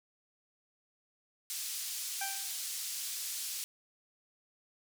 pink band-pass noise, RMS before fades -39 dBFS, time 1.5-3.64 s, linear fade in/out 0 ms, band 4900 to 15000 Hz, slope 12 dB/octave
20% pulse tone with exponential decay, 784 Hz, G5, in tune, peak -29 dBFS, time 2.21-2.63 s, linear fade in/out 5 ms, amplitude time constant 90 ms
effects none

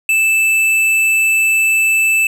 sine tone with tanh clipping, 2637 Hz, E7, in tune, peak -12 dBFS, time 0.09-2.27 s, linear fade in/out 2 ms, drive 13 dB, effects none

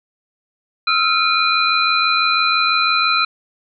sine tone cluster, 1287 / 1373 / 2439 / 4050 Hz, E6 / F6 / D#7 / B7, -42 / -30 / -35 / +43 cents, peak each -19 dBFS, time 0.87-3.25 s, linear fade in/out 5 ms, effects none

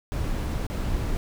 brown noise with dropouts, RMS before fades -27 dBFS, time 0.12-1.17 s, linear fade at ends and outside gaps 0 ms, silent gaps 0.667-0.7 s, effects none

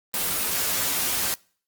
white noise with comb filter, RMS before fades -25 dBFS, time 0.14-1.34 s, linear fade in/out 0 ms, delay 11 ms, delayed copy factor +0.7, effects noise-tail reverb RT60 0.5 s tail -26 dB re dry + Opus 24 kbps

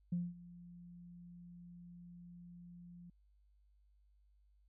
sine tone with ADSR envelope, 174.61 Hz, F3, in tune, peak -32 dBFS, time 0.12-3.1 s, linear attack 6 ms, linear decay 210 ms, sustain -20 dB, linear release 4 ms, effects tanh soft clip ceiling -28 dBFS + added 50 Hz sine -67 dBFS peak until 4.68 s

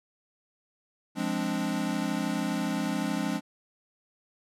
square chord, D half-diminished seventh, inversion first, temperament equal, 174.61 / 207.7 / 261.6 / 293.7 Hz, F3 / Ab3 / C4 / D4, 0 / 0 / 0 / 0 cents, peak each -35 / -33 / -34 / -34 dBFS, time 1.15-3.41 s, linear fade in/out 50 ms, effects low-pass 12000 Hz 12 dB/octave

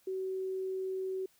sine tone, 378.1 Hz, F#4, 38 cents sharp, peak -33 dBFS, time 0.07-1.26 s, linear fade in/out 5 ms, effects white hiss -68 dBFS RMS until 1.39 s

